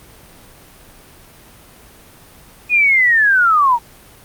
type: linear sweep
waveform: sine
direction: down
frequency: 2496 to 906 Hz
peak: -9 dBFS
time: 2.69-3.79 s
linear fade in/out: 50 ms
effects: pink hiss -43 dBFS RMS until 4.24 s + Opus 32 kbps